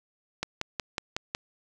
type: click train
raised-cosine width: 0.2 ms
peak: -12 dBFS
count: 6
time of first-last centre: 0.43-1.349 s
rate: 5.44 Hz
effects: 9-bit